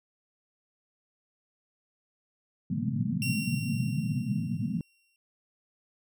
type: band-pass noise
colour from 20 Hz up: pink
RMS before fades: -30 dBFS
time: 2.7-4.81 s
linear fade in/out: 2 ms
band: 110 to 250 Hz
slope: 96 dB/octave
type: tone with exponential decay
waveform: sawtooth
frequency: 2742 Hz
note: F7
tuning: 32 cents flat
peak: -27 dBFS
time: 3.22-5.16 s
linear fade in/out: 1 ms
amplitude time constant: 420 ms
effects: none